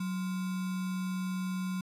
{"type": "tone with sample-and-hold", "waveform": "sine", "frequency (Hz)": 185, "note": "F#3", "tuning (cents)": 0, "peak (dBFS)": -31, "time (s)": [0, 1.81], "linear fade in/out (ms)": 5, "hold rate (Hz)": 1225, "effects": ["resampled to 32000 Hz"]}